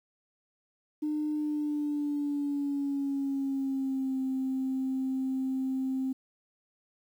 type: tone with pitch glide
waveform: sine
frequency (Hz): 302.3 to 263.2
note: D#4 to C4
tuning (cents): -50 to +10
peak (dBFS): -27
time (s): 1.02-6.13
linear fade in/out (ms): 10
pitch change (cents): -240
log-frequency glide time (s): 1.32-4.2
effects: tanh soft clip ceiling -24 dBFS + 10-bit